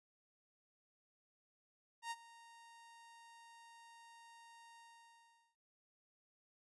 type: tone with ADSR envelope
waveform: sawtooth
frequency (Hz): 928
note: A#5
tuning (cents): -8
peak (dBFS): -36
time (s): 2.02-5.56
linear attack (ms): 89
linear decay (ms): 40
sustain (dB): -19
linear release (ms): 780
effects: noise-tail reverb RT60 0.5 s tail -25 dB re dry + resampled to 24000 Hz